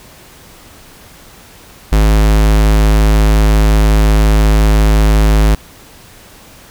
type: tone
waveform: square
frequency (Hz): 52.8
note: G#1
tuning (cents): +29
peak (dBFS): -7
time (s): 1.92-5.55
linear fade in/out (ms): 5
effects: pink hiss -39 dBFS RMS until 6.7 s